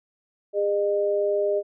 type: tone pair together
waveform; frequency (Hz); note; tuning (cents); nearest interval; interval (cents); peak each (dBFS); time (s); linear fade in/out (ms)
sine; 406.5 / 609; G#4 / D#5; -37 / -37; perfect fifth; 700; -23; 0.53-1.63; 50
effects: none